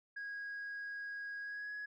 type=tone with pitch glide; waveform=sine; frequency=1646 to 1676.7 Hz; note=G#6 to G#6; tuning=-16 to +16 cents; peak=-39 dBFS; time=0.16-1.86 s; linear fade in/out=10 ms; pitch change=+32 cents; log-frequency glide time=1.41-1.73 s; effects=tanh soft clip ceiling -39 dBFS